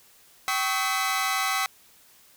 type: tone cluster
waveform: sawtooth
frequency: 773 / 1113 / 1284 / 2014 Hz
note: G5 / C#6 / E6 / B6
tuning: -24 / +7 / -46 / +33 cents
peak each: -26 dBFS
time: 0.48-1.66 s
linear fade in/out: 0 ms
effects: white hiss -56 dBFS RMS until 2.36 s